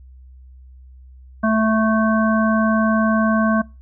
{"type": "harmonic tone", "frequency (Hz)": 220, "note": "A3", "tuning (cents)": 0, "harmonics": [1, 3, 5, 7], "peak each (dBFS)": [-16, -21, -23, -24], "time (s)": [1.43, 3.62], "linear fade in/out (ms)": 10, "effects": ["noise-tail reverb RT60 0.3 s tail -25 dB re dry", "added 64 Hz sine -40 dBFS peak until 3.81 s"]}